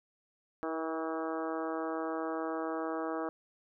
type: harmonic tone with a mistuned harmonic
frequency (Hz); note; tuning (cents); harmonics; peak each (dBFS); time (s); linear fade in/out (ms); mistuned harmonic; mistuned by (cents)
161.2; E3; -38; 2 / 3 / 4 / 5 / 6 / 7 / 8 / 9 / 10; -37 / -39 / -40 / -43 / -47 / -43 / -44 / -51 / -50; 0.63-3.29; 0; 3; -16
effects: none

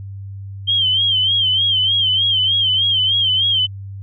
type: tone with vibrato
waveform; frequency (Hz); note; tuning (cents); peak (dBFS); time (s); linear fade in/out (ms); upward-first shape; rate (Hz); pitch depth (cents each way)
sine; 3150; G7; +8; -13; 0.67-3.67; 20; sine; 3.3; 84
effects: added 98 Hz sine -28 dBFS peak until 4.02 s

